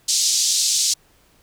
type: band-pass noise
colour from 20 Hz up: white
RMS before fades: -19 dBFS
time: 0.08-0.94 s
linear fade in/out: 10 ms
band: 4200 to 7300 Hz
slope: 24 dB/octave
effects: pink hiss -57 dBFS RMS until 1.42 s